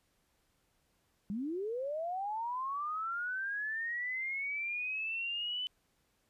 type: linear sweep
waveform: sine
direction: up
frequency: 189.3 to 3025 Hz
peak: -34 dBFS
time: 1.3-5.67 s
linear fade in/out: 0 ms
effects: pink hiss -75 dBFS RMS until 6.29 s + resampled to 32000 Hz